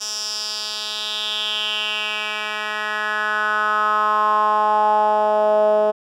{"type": "tone with band-pass filter sweep", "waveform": "10% pulse", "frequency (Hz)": 212.2, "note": "G#3", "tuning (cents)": 38, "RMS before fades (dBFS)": -20, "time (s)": [0, 5.92], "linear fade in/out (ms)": 20, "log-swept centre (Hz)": [5900, 570], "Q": 4.5, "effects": []}